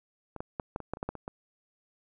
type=clicks; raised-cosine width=1 ms; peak=-26 / -21 / -18 / -19 / -26 / -18 / -29 / -19 / -18 / -27 / -23 dBFS; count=11; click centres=0.363 / 0.405 / 0.598 / 0.761 / 0.803 / 0.936 / 0.971 / 1.029 / 1.09 / 1.153 / 1.279 s; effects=none